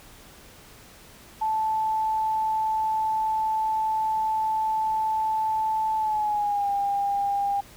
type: tone with pitch glide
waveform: sine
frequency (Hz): 875 to 802.4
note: A5 to G5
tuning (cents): -10 to +40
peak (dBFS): -22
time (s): 1.41-7.61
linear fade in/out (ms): 10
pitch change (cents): -150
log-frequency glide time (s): 5.96-6.69
effects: pink hiss -49 dBFS RMS until 7.76 s